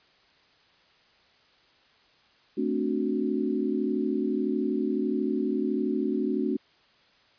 sine chord, D dominant seventh, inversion second, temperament equal, 220 / 261.6 / 293.7 / 370 Hz, A3 / C4 / D4 / F#4, 0 / 0 / 0 / 0 cents, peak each -30 dBFS, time 2.57-6.57 s, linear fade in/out 10 ms, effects white hiss -61 dBFS RMS until 7.38 s + resampled to 11025 Hz

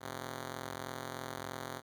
5% pulse ring-modulated tone, 131 Hz, C3, 2 cents sharp, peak -26 dBFS, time 0-1.82 s, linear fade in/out 50 ms, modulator 21.6 Hz, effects none

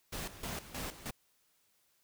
pink noise with tremolo, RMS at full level -40 dBFS, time 0.12-1.11 s, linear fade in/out 10 ms, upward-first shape square, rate 3.2 Hz, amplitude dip 75%, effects white hiss -73 dBFS RMS until 2.03 s

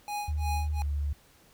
square tone with tremolo, 828 Hz, G#5, 5 cents flat, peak -31 dBFS, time 0.08-0.82 s, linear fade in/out 0 ms, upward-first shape sine, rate 2.8 Hz, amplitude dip 100%
sine tone with pitch glide, 75.3 to 72.27 Hz, D2 to D2, +44 to -27 cents, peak -27 dBFS, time 0.28-1.13 s, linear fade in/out 5 ms, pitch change -71 cents, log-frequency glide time 0.73-0.83 s
effects pink hiss -60 dBFS RMS until 1.53 s

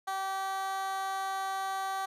15% pulse tone with high-pass filter, 385.8 Hz, G4, 28 cents flat, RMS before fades -34 dBFS, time 0.07-2.06 s, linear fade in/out 10 ms, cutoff 840 Hz, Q 2.8, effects resampled to 32000 Hz

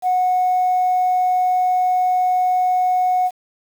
sine tone, 733 Hz, F#5, 16 cents flat, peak -13 dBFS, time 0.02-3.31 s, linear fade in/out 50 ms, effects tanh soft clip ceiling -10 dBFS + 7-bit

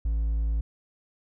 triangle tone with hard clipping, 55 Hz, A1, in tune, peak -24 dBFS, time 0.05-0.61 s, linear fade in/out 5 ms, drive 5 dB, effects none

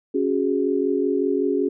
sine chord, C# suspended fourth, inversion none, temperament equal, 277.2 / 370 / 415.3 Hz, C#4 / F#4 / G#4, 0 / 0 / 0 cents, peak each -23 dBFS, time 0.14-1.69 s, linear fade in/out 10 ms, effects none

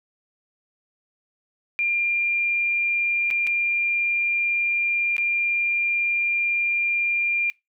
sine tone with dropouts, 2394 Hz, D7, 33 cents sharp, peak -20 dBFS, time 1.79-7.5 s, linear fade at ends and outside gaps 0 ms, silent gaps 3.304-3.31 / 3.468-3.472 / 5.166-5.181 s, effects noise-tail reverb RT60 0.2 s tail -22 dB re dry

